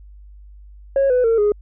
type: tone with pitch steps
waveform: sine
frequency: 548 / 499.6 / 455.5 / 415.3 Hz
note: C#5 / B4 / A#4 / G#4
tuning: -20 / +20 / -40 / 0 cents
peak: -11 dBFS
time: 0.96-1.52 s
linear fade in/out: 2 ms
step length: 140 ms
effects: tanh soft clip ceiling -11 dBFS + added 50 Hz sine -39 dBFS peak until 1.61 s